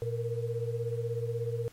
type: tone cluster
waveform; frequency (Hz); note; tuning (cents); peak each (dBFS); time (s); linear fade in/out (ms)
sine; 117.5 / 459.2 / 475.6; A#2 / A#4 / A#4; +14 / -26 / +35; -33 / -35 / -36; 0.02-1.68; 0
effects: pink hiss -58 dBFS RMS until 1.72 s + MP3 64 kbps